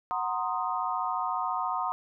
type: chord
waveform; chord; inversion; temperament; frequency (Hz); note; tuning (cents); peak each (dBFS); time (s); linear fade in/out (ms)
sine; C half-diminished seventh; second; equal; 740 / 932.3 / 1046.5 / 1244.5; Gb5 / Bb5 / C6 / Eb6; 0 / 0 / 0 / 0; -33; 0.11-1.92; 0
effects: none